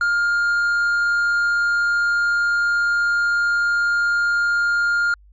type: tone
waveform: triangle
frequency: 1408 Hz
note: F6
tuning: 14 cents sharp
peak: -14 dBFS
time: 0.01-5.14 s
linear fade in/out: 2 ms
effects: added 50 Hz sine -46 dBFS peak until 5.32 s + MP3 32 kbps